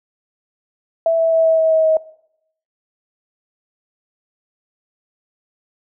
sine tone with pitch steps, 659.3 / 655.1 / 651 / 646.9 / 642.8 / 638.7 / 634.6 Hz, E5 / E5 / E5 / E5 / E5 / D#5 / D#5, 0 / -11 / -22 / -33 / -44 / +45 / +34 cents, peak -11 dBFS, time 1.06-1.97 s, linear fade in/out 2 ms, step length 130 ms, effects noise-tail reverb RT60 0.7 s tail -19 dB re dry

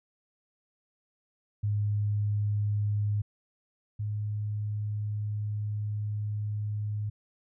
sine tone pair in turn, 103.83 / 104.98 Hz, G#2 / G#2, 0 / +19 cents, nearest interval unison, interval 19 cents, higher second, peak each -25 / -29 dBFS, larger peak first, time 1.63-3.22 / 3.99-7.1 s, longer second, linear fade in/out 10 ms, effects none

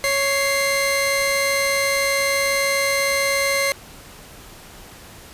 sawtooth tone pair together, 553.9 / 2093 Hz, C#5 / C7, -1 / 0 cents, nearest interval octave + major seventh, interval 2301 cents, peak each -17 dBFS, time 0.04-3.72 s, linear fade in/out 0 ms, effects pink hiss -42 dBFS RMS until 5.33 s + resampled to 32000 Hz

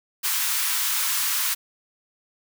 white high-pass noise, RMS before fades -24 dBFS, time 0.23-1.55 s, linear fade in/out 20 ms, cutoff 930 Hz, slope 48 dB/octave, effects none

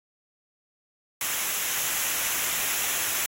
white noise with comb filter, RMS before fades -27 dBFS, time 1.21-3.26 s, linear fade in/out 2 ms, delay 0.22 ms, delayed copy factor -0.55, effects AAC 48 kbps

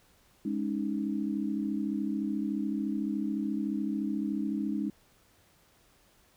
sine chord, Ab suspended fourth, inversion none, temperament equal, 207.7 / 277.2 / 311.1 Hz, Ab3 / Db4 / Eb4, 0 / 0 / 0 cents, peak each -32 / -34 / -34 dBFS, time 0.45-4.9 s, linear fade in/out 5 ms, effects pink hiss -64 dBFS RMS until 6.36 s

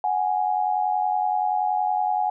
sine tone pair together, 740 / 830.6 Hz, F#5 / G#5, 0 / 0 cents, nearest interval major second, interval 200 cents, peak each -23 dBFS, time 0.04-2.3 s, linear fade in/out 2 ms, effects none

